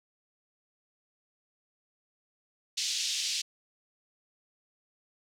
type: band-pass noise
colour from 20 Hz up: white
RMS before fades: -32 dBFS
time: 2.77-3.42 s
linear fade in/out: 10 ms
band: 2900 to 6200 Hz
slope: 24 dB/octave
effects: none